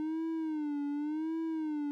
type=tone with vibrato; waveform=triangle; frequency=305.8 Hz; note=D#4; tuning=30 cents flat; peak=-30 dBFS; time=0-1.91 s; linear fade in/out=0 ms; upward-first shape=sine; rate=0.89 Hz; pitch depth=110 cents each way; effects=none